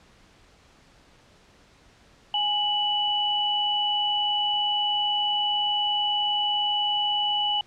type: tone pair together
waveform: sine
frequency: 831 / 2961 Hz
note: G#5 / F#7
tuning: +1 / +1 cents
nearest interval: octave + minor seventh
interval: 2200 cents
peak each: -27 / -23 dBFS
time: 2.34-7.61 s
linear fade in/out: 2 ms
effects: pink hiss -56 dBFS RMS until 7.66 s + low-pass 6000 Hz 12 dB/octave